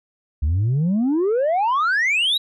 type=exponential sweep; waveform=sine; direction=up; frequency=69.3 to 3951 Hz; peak=-14 dBFS; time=0.42-2.38 s; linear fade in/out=10 ms; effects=tanh soft clip ceiling -15 dBFS